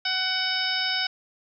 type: harmonic tone with a mistuned harmonic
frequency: 748 Hz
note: F#5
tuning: 19 cents sharp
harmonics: 1 / 2 / 3 / 4 / 5 / 6 / 7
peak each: -35 / -30 / -32 / -31 / -31 / -34 / -29 dBFS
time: 0.05-1.07 s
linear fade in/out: 5 ms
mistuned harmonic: 6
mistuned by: +75 cents
effects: none